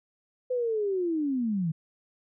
sine linear sweep, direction down, 511 to 152.2 Hz, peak -25 dBFS, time 0.5-1.72 s, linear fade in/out 10 ms, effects none

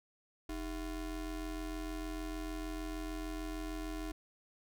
square ring-modulated tone, 177.3 Hz, F3, 26 cents sharp, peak -36 dBFS, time 0.49-4.12 s, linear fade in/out 5 ms, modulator 134 Hz, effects none

